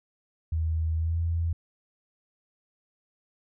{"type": "tone with pitch glide", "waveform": "sine", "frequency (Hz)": [80.4, 83.57], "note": ["E2", "E2"], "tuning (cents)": [-43, 24], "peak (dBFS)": -24, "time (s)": [0.52, 1.53], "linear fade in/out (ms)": 5, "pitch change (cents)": 67, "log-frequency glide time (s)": [0.97, 1.18], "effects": []}